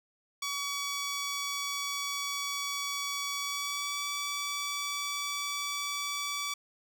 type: tone with pitch glide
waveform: 10% pulse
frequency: 1135 to 1149.5 Hz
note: C#6 to D6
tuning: +41 to -37 cents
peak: -24 dBFS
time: 0.42-6.54 s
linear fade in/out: 5 ms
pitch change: +22 cents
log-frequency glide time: 3.37-4.06 s
effects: none